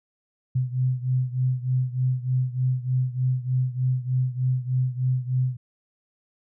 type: beating tone pair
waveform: sine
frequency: 126.8 / 130.1 Hz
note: B2 / C3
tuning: +46 / -9 cents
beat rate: 3.3 Hz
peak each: -23 / -26 dBFS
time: 0.55-5.57 s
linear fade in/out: 10 ms
effects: none